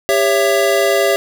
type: chord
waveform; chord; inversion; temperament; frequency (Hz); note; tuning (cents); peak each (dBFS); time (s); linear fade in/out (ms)
square; C# diminished; second; just; 399.1 / 554.4 / 665.2; G4 / C#5 / E5; +31 / 0 / +16; -17; 0.09-1.16; 0
effects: none